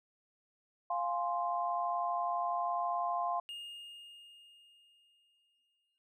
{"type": "chord", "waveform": "sine", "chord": "F minor", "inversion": "none", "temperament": "equal", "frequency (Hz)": [698.5, 830.6, 1046.5], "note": ["F5", "Ab5", "C6"], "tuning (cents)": [0, 0, 0], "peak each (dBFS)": [-34, -40, -35], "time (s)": [0.9, 3.4], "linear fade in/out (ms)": 5}
{"type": "tone with exponential decay", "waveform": "triangle", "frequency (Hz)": 2837, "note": "F7", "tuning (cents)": 27, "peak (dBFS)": -39, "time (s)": [3.49, 5.98], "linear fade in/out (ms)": 0, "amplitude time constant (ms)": 540}
{"effects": []}